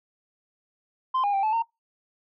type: tone with pitch steps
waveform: sine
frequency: 1039 / 813 / 785 / 867 / 915 Hz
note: C6 / G#5 / G5 / A5 / A#5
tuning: -12 / -37 / +2 / -26 / -32 cents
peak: -19 dBFS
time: 1.14-1.625 s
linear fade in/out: 10 ms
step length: 97 ms
effects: noise-tail reverb RT60 0.2 s tail -25 dB re dry + tanh soft clip ceiling -20 dBFS